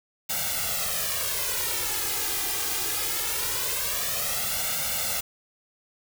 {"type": "noise with flanger", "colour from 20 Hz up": "white", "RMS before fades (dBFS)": -28, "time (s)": [0.29, 5.21], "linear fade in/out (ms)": 10, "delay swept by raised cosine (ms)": [1.4, 2.5], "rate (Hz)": 0.22, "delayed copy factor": 0.9, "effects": []}